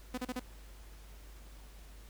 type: tone bursts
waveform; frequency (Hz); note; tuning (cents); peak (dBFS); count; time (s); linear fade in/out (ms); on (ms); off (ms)
sawtooth; 251.4; B3; +31; -31; 4; 0.14-0.396; 5; 37; 36
effects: added 50 Hz sine -50 dBFS peak until 2.09 s + pink hiss -59 dBFS RMS until 2.09 s